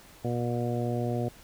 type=harmonic tone; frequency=120.1 Hz; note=B2; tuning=48 cents flat; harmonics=1 / 2 / 3 / 4 / 5 / 6; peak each=-30 / -33 / -35 / -36 / -37 / -38 dBFS; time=0.24-1.29 s; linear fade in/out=10 ms; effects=pink hiss -53 dBFS RMS until 1.43 s